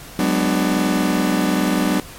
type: chord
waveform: 40% pulse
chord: G# half-diminished seventh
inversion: third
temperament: just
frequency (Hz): 186.89 / 207.7 / 249.2 / 299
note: F#3 / G#3 / B3 / D4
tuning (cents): +18 / 0 / +16 / +31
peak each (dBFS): -20 / -23 / -21 / -20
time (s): 0.19-2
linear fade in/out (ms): 2
effects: pink hiss -38 dBFS RMS until 2.18 s + MP3 64 kbps